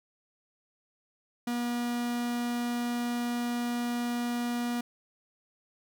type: tone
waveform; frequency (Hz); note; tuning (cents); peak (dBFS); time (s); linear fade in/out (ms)
45% pulse; 240.3; B3; -47; -29; 1.47-4.81; 5
effects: none